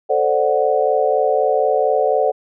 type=chord; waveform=sine; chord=D dominant seventh; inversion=second; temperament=equal; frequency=440 / 523.3 / 587.3 / 740 Hz; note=A4 / C5 / D5 / F#5; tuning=0 / 0 / 0 / 0 cents; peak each=-19 dBFS; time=0.09-2.32 s; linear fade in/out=20 ms; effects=none